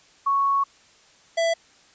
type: tone pair in turn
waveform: sine / square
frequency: 1108.7 / 665 Hz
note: C#6 / E5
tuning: 0 / +15 cents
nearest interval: major sixth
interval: 885 cents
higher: first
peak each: -18 / -20 dBFS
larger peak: first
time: 0.26-0.64 / 1.37-1.54 s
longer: first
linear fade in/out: 10 ms
effects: white hiss -55 dBFS RMS until 1.94 s + resampled to 16000 Hz